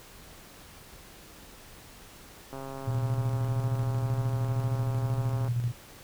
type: click train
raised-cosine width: 1 ms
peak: -26 dBFS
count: 399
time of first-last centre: 2.53-5.478 s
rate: 135 Hz
type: tone with tremolo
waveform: sine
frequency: 120 Hz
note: B2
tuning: 49 cents flat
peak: -24 dBFS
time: 2.87-5.72 s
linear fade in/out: 10 ms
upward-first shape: square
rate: 13 Hz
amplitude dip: 45%
effects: pink hiss -50 dBFS RMS until 6.03 s